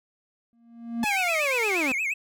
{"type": "tone with exponential growth", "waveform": "triangle", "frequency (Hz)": 233.1, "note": "A#3", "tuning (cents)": 0, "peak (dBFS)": -20, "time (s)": [0.53, 1.04], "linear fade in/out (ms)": 0, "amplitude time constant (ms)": 110}
{"type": "linear sweep", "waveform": "sawtooth", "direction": "down", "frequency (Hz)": [865, 246.9], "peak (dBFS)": -22, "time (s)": [1.03, 1.92], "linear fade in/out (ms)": 2}
{"type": "tone with vibrato", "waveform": "triangle", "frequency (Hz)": 2358, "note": "D7", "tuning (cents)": 6, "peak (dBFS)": -23, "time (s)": [1.05, 2.14], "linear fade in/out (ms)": 10, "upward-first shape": "sine", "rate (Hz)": 8.5, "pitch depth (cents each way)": 180}
{"effects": []}